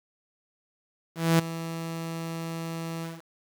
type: tone with ADSR envelope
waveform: sawtooth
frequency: 164.81 Hz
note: E3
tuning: in tune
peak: -13 dBFS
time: 1.15-3.23 s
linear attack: 240 ms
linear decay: 9 ms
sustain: -15 dB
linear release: 200 ms
effects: 8-bit